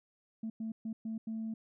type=tone bursts at uneven times; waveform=sine; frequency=222.4 Hz; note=A3; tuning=19 cents sharp; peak=-34 dBFS; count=5; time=0.43-0.5 / 0.6-0.72 / 0.85-0.93 / 1.05-1.18 / 1.27-1.54 s; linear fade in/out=5 ms; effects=tanh soft clip ceiling -32 dBFS